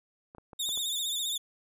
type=clicks; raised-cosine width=1 ms; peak=-33 dBFS; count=5; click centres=0.349 / 0.383 / 0.532 / 0.691 / 0.775 s
type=tone with vibrato; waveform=sawtooth; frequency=3600 Hz; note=A7; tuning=39 cents sharp; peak=-27 dBFS; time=0.59-1.38 s; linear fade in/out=10 ms; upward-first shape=sine; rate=15 Hz; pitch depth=78 cents each way
type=noise with exponential growth; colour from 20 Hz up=violet; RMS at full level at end=-46 dBFS; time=0.81-0.99 s; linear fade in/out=1 ms; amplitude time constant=39 ms
effects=none